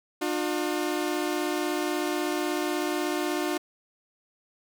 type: tone pair together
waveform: sawtooth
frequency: 301.6 / 357.9 Hz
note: D4 / F4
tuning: +46 / +42 cents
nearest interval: minor third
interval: 296 cents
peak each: -25 / -25 dBFS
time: 0.21-3.58 s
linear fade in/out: 10 ms
effects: none